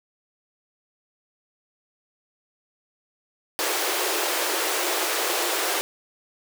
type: high-pass noise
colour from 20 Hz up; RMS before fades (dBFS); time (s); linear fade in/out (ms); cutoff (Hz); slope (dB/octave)
pink; -25; 3.59-5.81; 0; 320; 96
effects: none